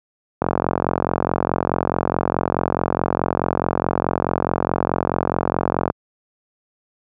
click train, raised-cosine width 1 ms, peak -3 dBFS, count 246, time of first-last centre 0.42-5.901 s, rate 44.7 Hz, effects high-pass 80 Hz 12 dB/octave

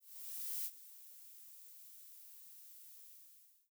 violet noise with ADSR envelope, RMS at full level -40 dBFS, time 0-3.7 s, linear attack 650 ms, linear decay 54 ms, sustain -17 dB, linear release 650 ms, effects none

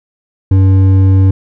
sine tone with hard clipping, 95.6 Hz, G2, 43 cents flat, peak -6 dBFS, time 0.51-1.31 s, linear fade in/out 5 ms, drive 7 dB, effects none

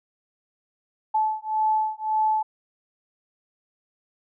sine beating tone pair, 866 / 867.8 Hz, A5 / A5, -28 / -24 cents, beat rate 1.8 Hz, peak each -24 dBFS, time 1.14-2.43 s, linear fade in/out 10 ms, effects none

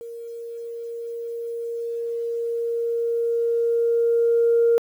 sine tone with level ramp, 466.2 Hz, A#4, in tune, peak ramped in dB -33 to -13 dBFS, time 0.01-4.78 s, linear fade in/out 0 ms, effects tanh soft clip ceiling -10 dBFS + 9-bit

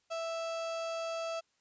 35% pulse tone, 659.3 Hz, E5, in tune, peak -33 dBFS, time 0.1-1.41 s, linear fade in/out 20 ms, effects white hiss -75 dBFS RMS until 1.6 s + resampled to 16000 Hz

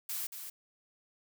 blue noise with echo, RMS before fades -37 dBFS, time 0.09-0.27 s, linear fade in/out 5 ms, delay 230 ms, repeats 1, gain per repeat -7 dB, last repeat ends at 0.5 s, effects none

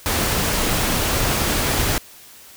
pink noise, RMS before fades -20 dBFS, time 0.06-1.98 s, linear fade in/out 0 ms, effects white hiss -44 dBFS RMS until 2.56 s

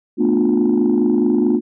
sine chord, B half-diminished seventh, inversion third, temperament just, 222.2 / 246.9 / 296.3 / 355.6 Hz, A3 / B3 / D4 / F4, +17 / 0 / +15 / +31 cents, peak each -17 dBFS, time 0.17-1.61 s, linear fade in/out 50 ms, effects tanh soft clip ceiling -7 dBFS

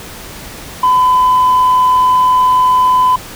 sine tone, 1009 Hz, B5, 37 cents sharp, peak -5 dBFS, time 0.83-3.16 s, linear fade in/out 5 ms, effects tanh soft clip ceiling -4 dBFS + pink hiss -30 dBFS RMS until 3.35 s

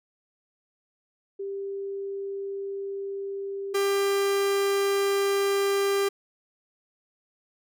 sine / 45% pulse tone pair in turn, 394.7 / 397 Hz, G4 / G4, +12 / +22 cents, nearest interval unison, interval 10 cents, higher second, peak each -30 / -22 dBFS, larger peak second, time 1.39-3.74 / 3.74-6.09 s, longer neither, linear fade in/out 10 ms, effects none

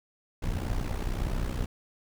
brown noise with amplitude modulation, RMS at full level -27 dBFS, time 0.42-1.66 s, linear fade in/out 10 ms, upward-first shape sine, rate 61.6 Hz, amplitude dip 75%, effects none

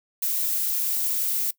violet noise, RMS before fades -25 dBFS, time 0.22-1.51 s, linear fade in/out 5 ms, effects noise-tail reverb RT60 0.1 s tail -20 dB re dry

